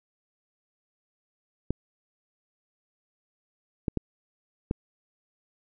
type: clicks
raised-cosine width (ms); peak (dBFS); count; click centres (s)
3; -13; 4; 1.706 / 3.882 / 3.973 / 4.711
effects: none